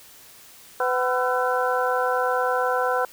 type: harmonic tone with a mistuned harmonic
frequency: 251.4 Hz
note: B3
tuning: 31 cents sharp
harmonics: 2 / 3 / 4 / 5 / 6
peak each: -24 / -26 / -27 / -28 / -29 dBFS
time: 0.8-3.05 s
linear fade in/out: 2 ms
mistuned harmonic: 5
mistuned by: +120 cents
effects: white hiss -48 dBFS RMS until 3.12 s